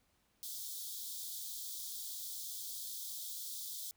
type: high-pass noise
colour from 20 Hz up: white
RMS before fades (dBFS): -44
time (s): 0.43-3.91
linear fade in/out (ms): 0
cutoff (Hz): 3300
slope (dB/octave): 96
effects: pink hiss -75 dBFS RMS until 3.96 s